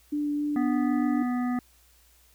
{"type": "tone with vibrato", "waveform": "sine", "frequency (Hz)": 293.7, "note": "D4", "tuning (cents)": 0, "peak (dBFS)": -25, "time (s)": [0.12, 1.23], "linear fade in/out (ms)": 10, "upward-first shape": "sine", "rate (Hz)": 3.7, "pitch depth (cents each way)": 9}
{"type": "harmonic tone", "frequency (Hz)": 246.9, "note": "B3", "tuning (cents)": 0, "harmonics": [1, 3, 5, 7, 8], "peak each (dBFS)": [-25, -36, -39, -46, -45], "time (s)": [0.56, 1.59], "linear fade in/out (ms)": 2}
{"effects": ["added 60 Hz sine -61 dBFS peak until 2.34 s", "white hiss -61 dBFS RMS until 2.34 s"]}